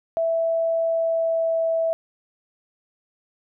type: tone with pitch glide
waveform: sine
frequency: 659.3 to 655.5 Hz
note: E5 to E5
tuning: 0 to -10 cents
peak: -19 dBFS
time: 0.17-1.93 s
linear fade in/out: 0 ms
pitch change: -10 cents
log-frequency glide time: 0.86-1.67 s
effects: none